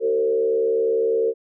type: tone with frequency modulation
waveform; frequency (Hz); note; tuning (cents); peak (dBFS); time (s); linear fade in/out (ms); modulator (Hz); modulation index
sine; 454.1; A#4; -45; -17; 0-1.34; 50; 71.5; 0.75
effects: none